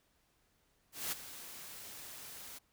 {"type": "noise with ADSR envelope", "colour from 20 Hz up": "white", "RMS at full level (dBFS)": -36, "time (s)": [0.92, 2.59], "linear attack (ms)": 200, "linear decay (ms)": 17, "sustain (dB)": -13, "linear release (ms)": 15, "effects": ["pink hiss -74 dBFS RMS until 2.72 s"]}